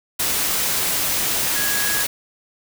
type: tone in noise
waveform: sine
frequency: 1661.2 Hz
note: G#6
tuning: in tune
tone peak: -25 dBFS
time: 1.55-2.03 s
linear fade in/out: 10 ms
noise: white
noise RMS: -21 dBFS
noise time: 0.19-2.07 s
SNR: -7 dB
effects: none